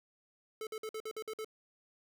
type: tone bursts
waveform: square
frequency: 436.1 Hz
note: A4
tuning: 15 cents flat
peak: -39 dBFS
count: 8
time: 0.61-1.446 s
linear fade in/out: 2 ms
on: 59 ms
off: 52 ms
effects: none